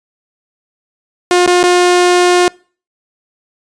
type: tone with dropouts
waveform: sawtooth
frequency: 356.5 Hz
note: F4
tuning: 36 cents sharp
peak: -3 dBFS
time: 1.31-2.48 s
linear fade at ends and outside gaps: 1 ms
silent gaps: 1.463-1.475 / 1.63-1.637 s
effects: noise-tail reverb RT60 0.4 s tail -25 dB re dry + resampled to 22050 Hz